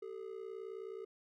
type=ring-modulated tone; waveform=triangle; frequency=415.3 Hz; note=G#4; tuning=in tune; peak=-38 dBFS; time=0.02-1.05 s; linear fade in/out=5 ms; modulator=29.7 Hz; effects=none